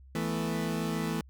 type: chord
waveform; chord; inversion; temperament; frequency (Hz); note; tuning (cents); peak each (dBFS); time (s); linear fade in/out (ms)
30% pulse; E suspended fourth; none; equal; 164.81 / 220 / 246.9; E3 / A3 / B3; 0 / 0 / 0; -30 / -31 / -35; 0.15-1.21; 2
effects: added 66 Hz sine -50 dBFS peak until 1.29 s